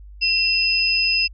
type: tone pair together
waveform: sine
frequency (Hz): 2706 / 5035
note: E7 / D#8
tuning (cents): +45 / +20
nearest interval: major seventh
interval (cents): 1075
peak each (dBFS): -19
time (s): 0.21-1.28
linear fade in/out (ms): 20
effects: added 50 Hz sine -38 dBFS peak until 1.33 s